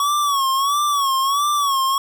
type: tone with vibrato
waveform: square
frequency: 1121 Hz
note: C#6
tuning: 19 cents sharp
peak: -17 dBFS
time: 0-1.98 s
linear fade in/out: 2 ms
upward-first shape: sine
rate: 1.5 Hz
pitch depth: 92 cents each way
effects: none